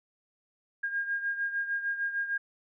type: beating tone pair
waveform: sine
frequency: 1617 / 1623.6 Hz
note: G#6 / G#6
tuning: -47 / -40 cents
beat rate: 6.6 Hz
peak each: -30 / -36 dBFS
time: 0.83-2.38 s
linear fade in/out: 10 ms
effects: none